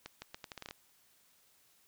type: accelerating click train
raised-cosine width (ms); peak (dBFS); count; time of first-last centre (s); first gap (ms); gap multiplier
0.2; -26; 10; 0.06-0.71; 160; 0.78
effects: white hiss -68 dBFS RMS until 1.87 s